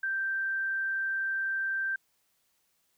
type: tone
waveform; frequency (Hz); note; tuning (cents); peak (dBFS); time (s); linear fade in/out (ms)
sine; 1568; G6; 0; -28; 0.03-1.96; 5
effects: white hiss -73 dBFS RMS until 2.97 s